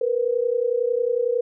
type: tone pair together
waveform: sine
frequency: 466.2 / 497.2 Hz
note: A#4 / B4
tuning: 0 / +12 cents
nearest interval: minor second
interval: 112 cents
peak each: -22 dBFS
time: 0.01-1.41 s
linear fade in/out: 5 ms
effects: none